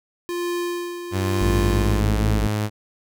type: tone with tremolo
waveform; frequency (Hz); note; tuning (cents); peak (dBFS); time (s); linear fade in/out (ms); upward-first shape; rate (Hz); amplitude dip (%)
square; 349.2; F4; 0; -23; 0.29-2; 0; sine; 1; 60
type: tone with pitch glide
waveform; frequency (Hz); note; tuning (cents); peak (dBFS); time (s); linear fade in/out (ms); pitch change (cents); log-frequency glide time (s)
sawtooth; 95.8 to 105.68; G2 to G#2; -39 to +31; -17; 1.11-2.7; 50; +170; 1.26-2.14
type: harmonic tone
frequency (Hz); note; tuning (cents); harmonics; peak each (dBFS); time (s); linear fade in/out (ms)
55; A1; 0; 1 / 2 / 3 / 4 / 5 / 6 / 8; -20 / -29 / -31 / -30 / -36 / -36 / -37; 1.41-2.47; 5
effects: none